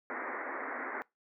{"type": "band-pass noise", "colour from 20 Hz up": "white", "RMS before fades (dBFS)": -39, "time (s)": [0.1, 1.02], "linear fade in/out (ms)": 0, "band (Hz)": [240, 2100], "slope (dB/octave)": 96, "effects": ["noise-tail reverb RT60 0.2 s tail -23 dB re dry"]}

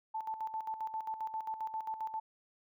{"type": "tone with tremolo", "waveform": "sine", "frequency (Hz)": 880, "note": "A5", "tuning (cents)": 0, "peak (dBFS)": -34, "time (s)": [0.14, 2.2], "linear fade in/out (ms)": 10, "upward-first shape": "square", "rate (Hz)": 7.5, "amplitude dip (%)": 65, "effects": []}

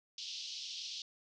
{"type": "band-pass noise", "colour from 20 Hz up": "white", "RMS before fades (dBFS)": -44, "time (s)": [0.18, 1.02], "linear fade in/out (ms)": 2, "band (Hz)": [2900, 5600], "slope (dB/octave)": 48, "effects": []}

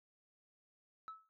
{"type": "tone with exponential decay", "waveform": "sine", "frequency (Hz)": 1302, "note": "E6", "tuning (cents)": -22, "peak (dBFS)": -40, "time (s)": [1.08, 1.29], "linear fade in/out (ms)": 0, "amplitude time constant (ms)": 45, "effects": ["tanh soft clip ceiling -42 dBFS"]}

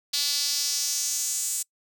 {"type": "tone with high-pass filter sweep", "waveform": "sawtooth", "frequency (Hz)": 287.2, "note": "D4", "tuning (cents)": -39, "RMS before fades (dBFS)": -27, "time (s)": [0.13, 1.63], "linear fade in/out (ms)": 10, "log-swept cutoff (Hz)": [4300, 7800], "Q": 3.1, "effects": ["noise-tail reverb RT60 0.1 s tail -26 dB re dry"]}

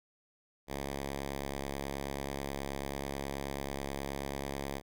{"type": "tone", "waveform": "5% pulse", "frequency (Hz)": 69.3, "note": "C#2", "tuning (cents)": 0, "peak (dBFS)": -25, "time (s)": [0.67, 4.82], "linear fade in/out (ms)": 50, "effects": []}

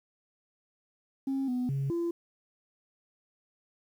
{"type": "tone with pitch steps", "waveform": "sine", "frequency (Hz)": [270, 249.1, 137.4, 340.7], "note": ["C#4", "B3", "C#3", "F4"], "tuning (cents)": [-45, 15, -15, -43], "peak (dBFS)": -26, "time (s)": [1.27, 2.11], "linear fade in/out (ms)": 5, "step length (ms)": 210, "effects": ["tanh soft clip ceiling -26 dBFS", "10-bit"]}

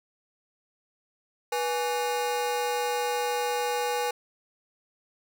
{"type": "ring-modulated tone", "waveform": "40% pulse", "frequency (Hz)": 659.3, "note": "E5", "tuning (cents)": 0, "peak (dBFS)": -22, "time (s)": [1.52, 4.11], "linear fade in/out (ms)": 5, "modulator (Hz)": 173, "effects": []}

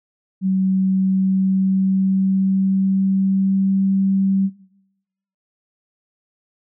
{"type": "tone with pitch glide", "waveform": "sine", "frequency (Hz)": [189.5, 193.59], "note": ["F#3", "G3"], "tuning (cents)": [42, -21], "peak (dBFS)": -15, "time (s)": [0.41, 4.5], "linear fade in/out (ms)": 50, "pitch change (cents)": 37, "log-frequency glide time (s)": [0.62, 3.86], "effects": ["noise-tail reverb RT60 0.9 s tail -19 dB re dry"]}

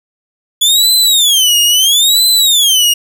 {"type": "tone with vibrato", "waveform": "sawtooth", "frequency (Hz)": 3400, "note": "G#7", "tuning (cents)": 40, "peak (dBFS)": -4, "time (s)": [0.61, 2.94], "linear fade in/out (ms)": 10, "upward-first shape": "sine", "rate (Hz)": 0.75, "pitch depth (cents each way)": 300, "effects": []}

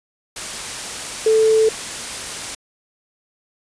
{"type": "tone in noise", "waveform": "sine", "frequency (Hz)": 440, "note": "A4", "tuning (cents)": 0, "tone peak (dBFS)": -11, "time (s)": [1.26, 1.69], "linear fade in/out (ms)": 5, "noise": "white", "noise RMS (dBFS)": -28, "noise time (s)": [0.36, 2.55], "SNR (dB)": 14, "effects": ["resampled to 22050 Hz"]}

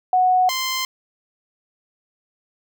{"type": "tone pair in turn", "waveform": ["sine", "10% pulse"], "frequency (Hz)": [737, 1042.3], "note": ["F#5", "C6"], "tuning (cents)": [-7, -7], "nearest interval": "tritone", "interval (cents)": 600, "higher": "second", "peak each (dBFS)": -13, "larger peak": "neither", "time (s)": [[0.13, 0.49], [0.49, 0.85]], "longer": "neither", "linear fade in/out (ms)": 2, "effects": []}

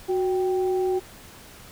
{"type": "tone pair together", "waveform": "sine", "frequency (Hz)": [369.4, 781], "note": ["F#4", "G5"], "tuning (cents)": [-3, -7], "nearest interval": "octave + minor second", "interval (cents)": 1296, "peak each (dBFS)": [-21, -31], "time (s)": [0.08, 1], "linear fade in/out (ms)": 20, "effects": ["pink hiss -46 dBFS RMS until 1.71 s"]}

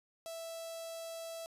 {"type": "tone with notch filter", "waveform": "sawtooth", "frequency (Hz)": 659.3, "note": "E5", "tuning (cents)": 0, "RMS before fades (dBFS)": -44, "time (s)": [0.26, 1.46], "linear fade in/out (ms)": 0, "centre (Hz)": 1700, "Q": 0.57, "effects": ["resampled to 32000 Hz"]}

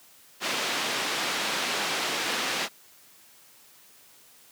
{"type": "band-pass noise", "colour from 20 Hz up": "white", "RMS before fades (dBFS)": -29, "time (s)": [0.4, 2.69], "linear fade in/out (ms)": 50, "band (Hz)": [210, 3900], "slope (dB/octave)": 12, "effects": ["white hiss -55 dBFS RMS until 4.51 s", "high-pass 100 Hz 12 dB/octave"]}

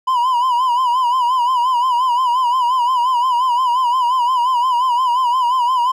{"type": "tone with vibrato", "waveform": "triangle", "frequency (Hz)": 994, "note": "B5", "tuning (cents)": 11, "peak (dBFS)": -11, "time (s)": [0.07, 5.92], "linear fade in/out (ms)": 10, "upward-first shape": "sine", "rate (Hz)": 5.7, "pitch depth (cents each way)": 87, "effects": []}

